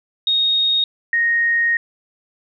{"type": "tone pair in turn", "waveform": "sine", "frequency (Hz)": [3729, 1864.5], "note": ["A#7", "A#6"], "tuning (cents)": [0, 0], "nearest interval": "octave", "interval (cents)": 1200, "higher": "first", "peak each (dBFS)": -14, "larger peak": "neither", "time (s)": [[0.27, 0.84], [1.13, 1.77]], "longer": "second", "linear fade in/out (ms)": 2, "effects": []}